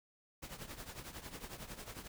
pink noise with tremolo, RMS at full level -45 dBFS, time 0.42-2.08 s, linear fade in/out 10 ms, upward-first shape triangle, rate 11 Hz, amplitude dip 80%, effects none

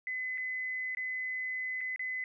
sine tone with dropouts, 2025 Hz, B6, 43 cents sharp, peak -33 dBFS, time 0.07-2.24 s, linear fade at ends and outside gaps 1 ms, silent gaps 0.376-0.38 / 0.949-0.971 / 1.808-1.812 / 1.961-1.994 s, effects none

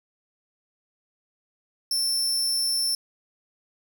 sawtooth tone, 5370 Hz, E8, 31 cents sharp, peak -20 dBFS, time 1.91-2.95 s, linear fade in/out 2 ms, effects 9-bit

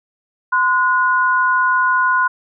sine tone pair together, 1028 / 1453.8 Hz, C6 / F#6, -31 / -31 cents, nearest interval tritone, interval 600 cents, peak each -15 dBFS, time 0.52-2.28 s, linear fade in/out 10 ms, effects none

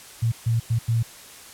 sine tone bursts at uneven times, 115.2 Hz, A#2, 20 cents flat, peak -18 dBFS, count 4, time 0.22-0.32 / 0.46-0.6 / 0.7-0.79 / 0.88-1.03 s, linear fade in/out 10 ms, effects white hiss -44 dBFS RMS until 1.53 s + low-pass 12000 Hz 12 dB/octave

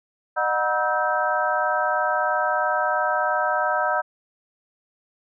sine tone cluster, 610 / 733 / 959 / 1296 / 1559 Hz, D#5 / F#5 / A#5 / E6 / G6, -34 / -16 / +49 / -30 / -10 cents, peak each -26 dBFS, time 0.36-4.02 s, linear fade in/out 20 ms, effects none

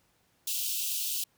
white high-pass noise, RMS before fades -32 dBFS, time 0.47-1.24 s, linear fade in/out 5 ms, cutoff 2600 Hz, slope 96 dB/octave, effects pink hiss -69 dBFS RMS until 1.37 s + high-pass 60 Hz 12 dB/octave

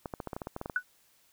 clicks, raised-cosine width 1 ms, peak -22 dBFS, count 12, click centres 0.058 / 0.138 / 0.202 / 0.273 / 0.332 / 0.365 / 0.418 / 0.471 / 0.564 / 0.614 / 0.659 / 0.698 s
sine tone with exponential decay, 1480 Hz, F#6, in tune, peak -21 dBFS, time 0.76-0.83 s, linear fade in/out 2 ms, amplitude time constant 15 ms
effects white hiss -66 dBFS RMS until 1.32 s

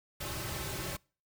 pink noise with comb filter, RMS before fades -38 dBFS, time 0.2-0.97 s, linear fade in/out 10 ms, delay 4.2 ms, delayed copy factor -0.75, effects noise-tail reverb RT60 0.4 s tail -26 dB re dry

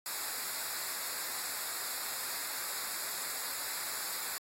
white noise with comb filter, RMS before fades -38 dBFS, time 0.06-4.38 s, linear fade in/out 0 ms, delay 0.33 ms, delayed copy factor -0.8, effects AAC 48 kbps

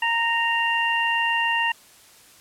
harmonic tone, 927 Hz, A#5, 10 cents flat, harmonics 1 / 2 / 3, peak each -24 / -24 / -24 dBFS, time 0.02-1.72 s, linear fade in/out 5 ms, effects white hiss -51 dBFS RMS until 2.4 s + low-pass 12000 Hz 12 dB/octave

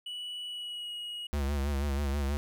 triangle tone with pitch glide, 2947 to 2896 Hz, F#7 to F#7, -8 to -38 cents, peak -35 dBFS, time 0.06-1.27 s, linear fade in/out 5 ms, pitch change -30 cents, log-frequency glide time 0.46-0.92 s
square tone with vibrato, 70.6 Hz, C#2, 32 cents sharp, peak -29 dBFS, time 1.33-2.37 s, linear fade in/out 0 ms, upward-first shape sine, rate 6.2 Hz, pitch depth 68 cents each way
effects none

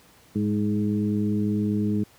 harmonic tone with a mistuned harmonic, 105.2 Hz, G#2, 23 cents sharp, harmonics 1 / 2 / 3 / 4, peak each -28 / -23 / -29 / -34 dBFS, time 0.35-2.04 s, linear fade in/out 10 ms, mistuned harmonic 2, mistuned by -30 cents, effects pink hiss -55 dBFS RMS until 2.18 s + high-pass 60 Hz 12 dB/octave

